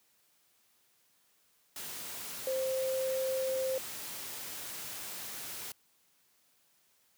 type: tone in noise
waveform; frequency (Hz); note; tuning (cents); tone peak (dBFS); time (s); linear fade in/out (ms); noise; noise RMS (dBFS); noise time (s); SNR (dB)
sine; 525; C5; +6; -30; 2.47-3.78; 2; white; -42; 1.76-5.72; +9
effects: white hiss -70 dBFS RMS until 7.17 s + high-pass 80 Hz 12 dB/octave